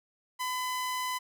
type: tone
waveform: sawtooth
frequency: 1008 Hz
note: B5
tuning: 35 cents sharp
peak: -27 dBFS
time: 0.39-1.19 s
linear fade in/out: 20 ms
effects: none